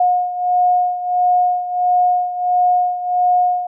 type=beating tone pair; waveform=sine; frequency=720 / 721.5 Hz; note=F#5 / F#5; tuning=-47 / -44 cents; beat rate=1.5 Hz; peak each=-14 / -19 dBFS; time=0-3.67 s; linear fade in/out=5 ms; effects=none